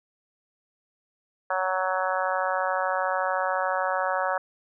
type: harmonic tone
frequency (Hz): 186.3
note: F#3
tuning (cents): +12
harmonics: 3 / 4 / 5 / 6 / 7 / 8 / 9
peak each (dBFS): -29 / -30 / -31 / -32 / -32 / -33 / -34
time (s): 1.5-4.38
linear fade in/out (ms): 5
effects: none

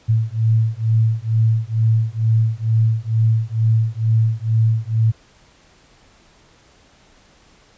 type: beating tone pair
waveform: sine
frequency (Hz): 110.8 / 113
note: A2 / A2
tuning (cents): +13 / +47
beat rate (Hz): 2.2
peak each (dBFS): -17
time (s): 0.08-5.12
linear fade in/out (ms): 20
effects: pink hiss -52 dBFS RMS until 7.77 s + resampled to 16000 Hz

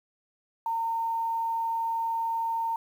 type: tone with quantisation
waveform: sine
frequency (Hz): 913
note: A#5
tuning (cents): -36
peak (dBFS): -26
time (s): 0.66-2.76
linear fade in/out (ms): 2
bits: 9
effects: none

